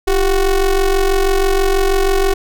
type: ring-modulated tone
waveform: square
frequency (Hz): 183.9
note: F#3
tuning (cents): -10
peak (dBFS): -9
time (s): 0.07-2.34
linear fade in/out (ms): 10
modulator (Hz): 207
effects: none